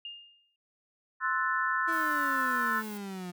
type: tone with exponential decay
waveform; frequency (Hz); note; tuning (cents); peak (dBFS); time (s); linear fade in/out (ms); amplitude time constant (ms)
sine; 2821; F7; +17; -36; 0.05-0.56; 2; 110
type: chord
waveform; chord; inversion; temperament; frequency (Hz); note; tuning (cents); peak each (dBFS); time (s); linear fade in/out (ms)
sine; F# half-diminished seventh; second; equal; 1046.5 / 1318.5 / 1480 / 1760; C6 / E6 / F#6 / A6; 0 / 0 / 0 / 0; -32; 1.2-2.83; 50
type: exponential sweep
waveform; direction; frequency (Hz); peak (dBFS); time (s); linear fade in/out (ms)
35% pulse; down; 333.9 to 175.4; -35; 1.87-3.32; 20
type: noise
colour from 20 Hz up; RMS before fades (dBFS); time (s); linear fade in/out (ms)
violet; -47; 1.92-2.98; 10
effects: none